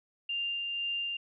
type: tone with tremolo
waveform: sine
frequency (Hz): 2794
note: F7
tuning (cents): 0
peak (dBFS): -30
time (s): 0.29-1.17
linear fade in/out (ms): 5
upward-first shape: sine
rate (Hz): 2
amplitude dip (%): 25
effects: none